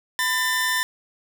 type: tone pair together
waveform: sawtooth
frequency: 1002.9 / 1787 Hz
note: B5 / A6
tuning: +26 / +26 cents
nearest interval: minor seventh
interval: 1000 cents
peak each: -23 / -18 dBFS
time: 0.19-0.83 s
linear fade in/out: 0 ms
effects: none